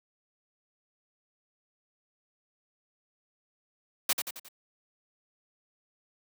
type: noise with echo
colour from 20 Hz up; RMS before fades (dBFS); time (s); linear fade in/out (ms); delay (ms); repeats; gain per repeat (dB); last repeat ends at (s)
white; -25; 4.09-4.13; 5; 89; 4; -6; 4.486
effects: high-pass 200 Hz 12 dB/octave